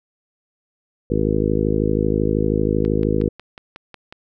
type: harmonic tone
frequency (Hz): 52.8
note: G#1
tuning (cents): +29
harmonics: 1 / 2 / 3 / 4 / 5 / 6 / 7 / 8 / 9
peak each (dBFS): -25 / -25 / -25 / -25 / -25 / -25 / -25 / -25 / -25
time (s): 1.1-3.29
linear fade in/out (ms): 5
type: click train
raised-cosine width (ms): 0.3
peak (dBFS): -21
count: 8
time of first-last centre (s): 2.85-4.125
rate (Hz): 5.49
effects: none